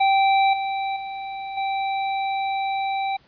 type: tone with level steps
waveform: square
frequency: 780 Hz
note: G5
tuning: 9 cents flat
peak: -16 / -24 / -30 / -23 dBFS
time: 0-3.17 s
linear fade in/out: 10 ms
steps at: 0.53 / 0.96 / 1.57 s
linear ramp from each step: 5 ms
effects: pink hiss -57 dBFS RMS until 3.27 s + resampled to 11025 Hz